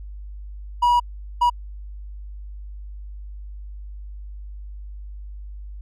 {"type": "tone bursts at uneven times", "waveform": "triangle", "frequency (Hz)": 966, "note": "B5", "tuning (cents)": -39, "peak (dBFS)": -12, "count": 2, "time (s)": [[0.82, 1], [1.41, 1.5]], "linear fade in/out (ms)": 10, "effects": ["added 50 Hz sine -33 dBFS peak until 5.81 s"]}